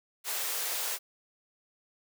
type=high-pass noise; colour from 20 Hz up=white; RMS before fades=-33 dBFS; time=0.24-0.99 s; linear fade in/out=50 ms; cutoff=390 Hz; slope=48 dB/octave; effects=none